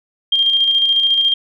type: tone with tremolo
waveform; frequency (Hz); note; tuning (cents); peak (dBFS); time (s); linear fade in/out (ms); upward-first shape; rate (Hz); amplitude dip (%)
sine; 3202; G7; +36; -10; 0.32-1.34; 5; square; 14; 35
effects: none